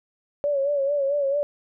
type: tone with vibrato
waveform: sine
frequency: 564 Hz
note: C#5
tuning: 30 cents sharp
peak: -20 dBFS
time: 0.44-1.43 s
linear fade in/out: 0 ms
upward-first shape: sine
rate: 4.5 Hz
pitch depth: 66 cents each way
effects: none